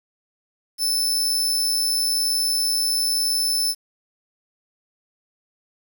sawtooth tone with amplitude modulation, 5274 Hz, E8, in tune, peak -15 dBFS, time 0.78-3.75 s, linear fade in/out 50 ms, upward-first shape sine, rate 121 Hz, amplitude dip 35%, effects 8-bit

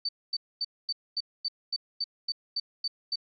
sine tone bursts, 4567 Hz, D8, 49 cents flat, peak -27 dBFS, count 12, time 0.05-3.158 s, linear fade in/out 5 ms, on 39 ms, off 240 ms, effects none

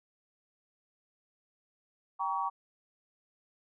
sine chord, G diminished, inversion none, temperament just, 784 / 940.8 / 1128.9 Hz, G5 / Bb5 / Db6, 0 / +16 / +31 cents, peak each -36 / -34 / -33 dBFS, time 2.19-2.5 s, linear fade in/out 20 ms, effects none

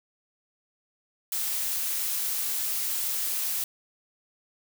blue noise, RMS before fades -29 dBFS, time 1.32-3.64 s, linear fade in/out 2 ms, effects none

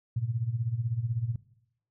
sine tone with tremolo, 116.54 Hz, A#2, in tune, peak -24 dBFS, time 0.16-1.36 s, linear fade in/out 5 ms, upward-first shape sine, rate 16 Hz, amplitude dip 85%, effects noise-tail reverb RT60 0.8 s tail -20 dB re dry

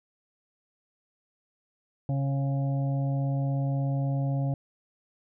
harmonic tone with a mistuned harmonic, 137.2 Hz, C#3, 17 cents flat, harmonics 1 / 2 / 4 / 5 / 6, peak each -25 / -35 / -39 / -41 / -48 dBFS, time 2.09-4.54 s, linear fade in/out 2 ms, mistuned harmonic 5, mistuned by +27 cents, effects none

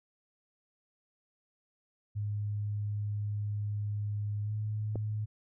sine tone with pitch glide, 103.83 to 106.69 Hz, G#2 to G#2, 0 to +47 cents, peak -31 dBFS, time 2.15-5.26 s, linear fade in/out 20 ms, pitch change +47 cents, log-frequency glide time 4.43-4.52 s
click, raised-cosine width 2 ms, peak -23 dBFS, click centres 4.957 s
effects none

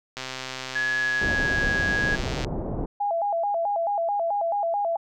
click train, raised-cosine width 0.2 ms, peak -15 dBFS, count 297, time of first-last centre 0.17-2.447 s, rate 130 Hz
sine tone with pitch glide, 1689 to 1659 Hz, G#6 to G#6, +29 to -2 cents, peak -22 dBFS, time 0.75-2.16 s, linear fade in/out 10 ms, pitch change -31 cents, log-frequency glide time 0.97-1.49 s
pink low-pass noise, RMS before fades -29 dBFS, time 1.21-2.86 s, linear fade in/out 5 ms, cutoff 770 Hz, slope 24 dB/octave
sine tone with vibrato, 740 Hz, F#5, in tune, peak -22 dBFS, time 3-4.97 s, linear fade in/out 10 ms, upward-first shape square, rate 4.6 Hz, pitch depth 170 cents each way
effects none

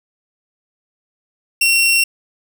sawtooth tone, 2730 Hz, F7, 40 cents flat, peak -8 dBFS, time 1.61-2.04 s, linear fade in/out 5 ms, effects none

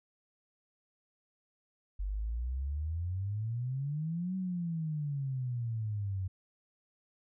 sine exponential two-way sweep, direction up then down, 46.61 to 190 to 92.4 Hz, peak -32 dBFS, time 1.99-6.28 s, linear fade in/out 10 ms, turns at 4.36 s, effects none

